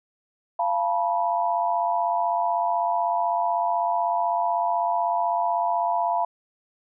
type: tone cluster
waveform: sine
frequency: 691 / 877 / 973 Hz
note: F5 / A5 / B5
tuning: -19 / -6 / -26 cents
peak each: -24 / -27 / -25 dBFS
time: 0.59-6.25 s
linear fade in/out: 5 ms
effects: none